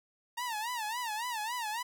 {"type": "tone with vibrato", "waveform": "sawtooth", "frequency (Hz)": 916, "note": "A#5", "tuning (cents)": -31, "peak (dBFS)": -30, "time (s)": [0.37, 1.83], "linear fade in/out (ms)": 10, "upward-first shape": "sine", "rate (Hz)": 3.6, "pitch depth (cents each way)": 150, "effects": []}